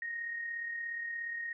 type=tone with amplitude modulation; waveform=sine; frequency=1864.7 Hz; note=A#6; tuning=in tune; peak=-34 dBFS; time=0.02-1.53 s; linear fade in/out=2 ms; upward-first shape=sine; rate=37 Hz; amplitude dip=40%; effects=none